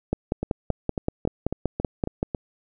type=two click trains; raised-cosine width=2 ms; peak=-13 / -9 dBFS; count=8 / 12; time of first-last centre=0.43-2.348 / 0.13-2.229 s; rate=3.65 / 5.24 Hz; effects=none